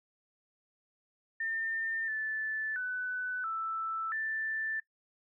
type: tone with pitch steps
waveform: sine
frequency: 1805 / 1751 / 1498 / 1322 / 1768 Hz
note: A6 / A6 / F#6 / E6 / A6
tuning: +44 / -9 / +21 / +5 / +8 cents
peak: -32 dBFS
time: 1.4-4.8 s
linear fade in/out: 5 ms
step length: 680 ms
effects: noise-tail reverb RT60 0.1 s tail -20 dB re dry